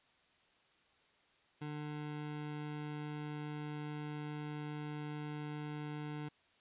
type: tone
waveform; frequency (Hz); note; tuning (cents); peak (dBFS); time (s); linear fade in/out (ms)
25% pulse; 149.6; D3; +32; -37; 1.61-6.29; 10
effects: white hiss -70 dBFS RMS until 6.6 s + resampled to 8000 Hz